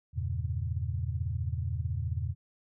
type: chord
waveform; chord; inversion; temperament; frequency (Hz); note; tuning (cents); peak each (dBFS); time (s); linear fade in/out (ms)
sine; E diminished seventh; none; equal; 82.41 / 98 / 116.54 / 138.59; E2 / G2 / Bb2 / Db3; 0 / 0 / 0 / 0; -33 / -36 / -35 / -39; 0.13-2.35; 50
effects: none